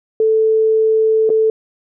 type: tone with dropouts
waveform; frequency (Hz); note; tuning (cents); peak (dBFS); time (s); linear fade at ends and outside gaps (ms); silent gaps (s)
sine; 440; A4; 0; -10; 0.2-1.5; 2; 1.293-1.301
effects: none